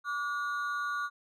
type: ring-modulated tone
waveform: triangle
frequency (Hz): 1300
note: E6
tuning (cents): -24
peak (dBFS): -26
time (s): 0.04-1.1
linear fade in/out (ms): 50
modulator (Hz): 141
effects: none